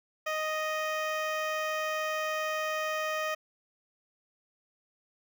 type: tone with notch filter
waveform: 15% pulse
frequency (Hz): 622.3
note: D#5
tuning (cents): 0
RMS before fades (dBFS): -32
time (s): 0.26-3.35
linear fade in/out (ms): 10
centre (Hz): 9300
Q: 0.64
effects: none